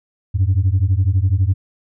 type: beating tone pair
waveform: sine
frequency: 89 / 101 Hz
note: F2 / G#2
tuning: +33 / -48 cents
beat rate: 12 Hz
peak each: -14 dBFS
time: 0.34-1.54 s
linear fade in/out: 20 ms
effects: tanh soft clip ceiling -9 dBFS